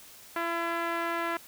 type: tone with low-pass filter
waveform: 5% pulse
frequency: 337.1 Hz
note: E4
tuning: 39 cents sharp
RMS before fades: -31 dBFS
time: 0.36-1.37 s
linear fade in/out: 2 ms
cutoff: 1500 Hz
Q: 1.1
effects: white hiss -51 dBFS RMS until 1.47 s